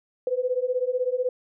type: beating tone pair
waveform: sine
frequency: 493.9 / 509.9 Hz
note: B4 / C5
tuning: 0 / -45 cents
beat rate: 16 Hz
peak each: -26 / -25 dBFS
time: 0.27-1.29 s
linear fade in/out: 2 ms
effects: none